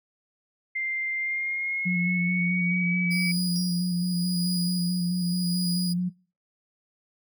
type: tone with pitch glide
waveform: sine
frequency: 2094 to 2284 Hz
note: C7 to D7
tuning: +1 to -49 cents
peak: -26 dBFS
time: 0.75-3.32 s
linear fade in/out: 10 ms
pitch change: +150 cents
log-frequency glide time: 1.15-2.96 s
type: tone with vibrato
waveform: sine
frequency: 177.8 Hz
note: F3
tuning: 31 cents sharp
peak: -23 dBFS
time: 1.85-6.1 s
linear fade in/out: 20 ms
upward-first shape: square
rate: 4.6 Hz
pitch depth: 22 cents each way
type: tone with tremolo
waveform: sawtooth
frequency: 4914 Hz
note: D#8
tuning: 22 cents flat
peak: -26 dBFS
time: 3.1-5.94 s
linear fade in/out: 20 ms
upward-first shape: triangle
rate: 0.87 Hz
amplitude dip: 65%
type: tone with exponential decay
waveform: 35% pulse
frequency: 5588 Hz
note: F8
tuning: in tune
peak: -29 dBFS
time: 3.56-3.95 s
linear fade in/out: 0 ms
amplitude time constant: 84 ms
effects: noise-tail reverb RT60 0.4 s tail -24 dB re dry